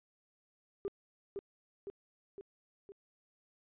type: tone with echo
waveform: sine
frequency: 397.8 Hz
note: G4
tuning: 25 cents sharp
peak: -32 dBFS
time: 0.85-0.88 s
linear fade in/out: 0 ms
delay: 510 ms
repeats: 4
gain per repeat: -4 dB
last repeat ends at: 2.92 s
effects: tanh soft clip ceiling -31 dBFS + resampled to 8000 Hz